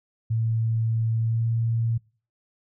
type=tone with pitch glide; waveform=sine; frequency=113 to 114.84 Hz; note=A2 to A#2; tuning=+47 to -25 cents; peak=-21 dBFS; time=0.3-1.98 s; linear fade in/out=10 ms; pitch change=+28 cents; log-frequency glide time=1.2-1.46 s; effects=noise-tail reverb RT60 0.4 s tail -25 dB re dry